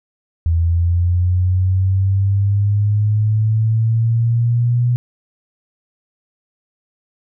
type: linear sweep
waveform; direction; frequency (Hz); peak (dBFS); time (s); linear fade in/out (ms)
sine; up; 82.4 to 122.4; -12; 0.46-4.96; 0
effects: none